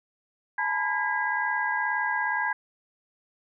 sine tone cluster, 852 / 914 / 991 / 1629 / 1986 Hz, G#5 / A#5 / B5 / G#6 / B6, +44 / -34 / +6 / -34 / +9 cents, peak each -32 / -34 / -32 / -27 / -34 dBFS, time 0.58-2.53 s, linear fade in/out 5 ms, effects none

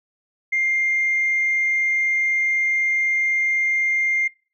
sine tone, 2108 Hz, C7, 12 cents sharp, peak -17 dBFS, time 0.52-4.28 s, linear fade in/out 10 ms, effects noise-tail reverb RT60 0.4 s tail -24 dB re dry + tanh soft clip ceiling -13 dBFS

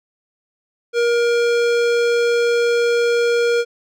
sine tone with hard clipping, 472.9 Hz, A#4, 25 cents sharp, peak -16 dBFS, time 0.93-3.65 s, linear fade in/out 50 ms, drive 18 dB, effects none

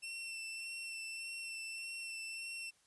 sawtooth tone with vibrato, 2694 Hz, E7, 37 cents sharp, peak -39 dBFS, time 0.02-2.71 s, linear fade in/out 20 ms, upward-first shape sine, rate 1.7 Hz, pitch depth 17 cents each way, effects white hiss -71 dBFS RMS until 2.86 s + resampled to 24000 Hz

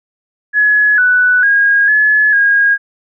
sine tone with pitch steps, 1692 / 1487 / 1634 / 1709 / 1634 Hz, G#6 / F#6 / G#6 / G#6 / G#6, +32 / +8 / -29 / +49 / -29 cents, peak -7 dBFS, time 0.53-2.78 s, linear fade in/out 50 ms, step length 450 ms, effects none

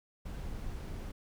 brown noise, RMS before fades -40 dBFS, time 0.25-1.12 s, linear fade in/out 10 ms, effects none

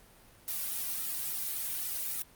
blue noise with flanger, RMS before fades -35 dBFS, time 0.48-2.22 s, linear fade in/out 0 ms, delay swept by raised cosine 1.8 to 2.38 ms, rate 3.6 Hz, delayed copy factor -0.85, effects pink hiss -58 dBFS RMS until 2.35 s + Opus 32 kbps

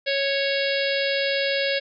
harmonic tone, 553 Hz, C#5, 4 cents flat, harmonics 1 / 3 / 4 / 5 / 6 / 7 / 8 / 9, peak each -24 / -29 / -30 / -31 / -32 / -32 / -33 / -34 dBFS, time 0.06-1.8 s, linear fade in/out 20 ms, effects none

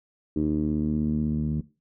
10% pulse tone with low-pass filter sweep, 76.2 Hz, D#2, 36 cents flat, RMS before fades -25 dBFS, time 0.36-1.61 s, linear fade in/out 5 ms, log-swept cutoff 310 to 190 Hz, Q 3.6, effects noise-tail reverb RT60 0.3 s tail -18 dB re dry

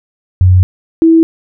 sine tone pair in turn, 91.7 / 326.8 Hz, F#2 / E4, -15 / -15 cents, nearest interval octave + minor seventh, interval 2200 cents, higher second, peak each -3 dBFS, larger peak neither, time 0.41-0.63 / 1.02-1.23 s, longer first, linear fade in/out 0 ms, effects none

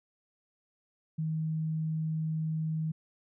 sine tone, 158.2 Hz, D#3, 29 cents sharp, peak -29 dBFS, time 1.18-2.92 s, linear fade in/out 10 ms, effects none

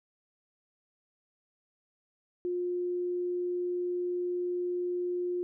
sine tone, 355.7 Hz, F4, 32 cents sharp, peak -29 dBFS, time 2.45-5.43 s, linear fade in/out 0 ms, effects none

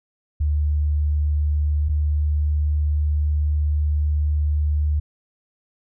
sine tone pair in turn, 74.4 / 74.68 Hz, D2 / D2, +23 / +30 cents, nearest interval unison, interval 7 cents, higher second, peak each -17 dBFS, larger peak neither, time 0.4-1.89 / 1.89-5 s, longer second, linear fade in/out 10 ms, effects none

